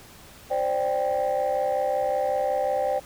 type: chord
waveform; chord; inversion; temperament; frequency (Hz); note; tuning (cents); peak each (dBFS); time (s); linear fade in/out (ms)
sine; C suspended second; none; just; 523.3 / 588.7 / 784.9; C5 / D5 / G5; 0 / +4 / +2; -25; 0.5-3; 20
effects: tanh soft clip ceiling -17 dBFS + pink hiss -48 dBFS RMS until 3.05 s